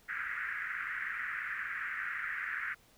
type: band-pass noise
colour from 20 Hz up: white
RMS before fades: -38 dBFS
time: 0.08-2.75 s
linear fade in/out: 20 ms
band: 1400 to 2000 Hz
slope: 48 dB/octave
effects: pink hiss -64 dBFS RMS until 2.97 s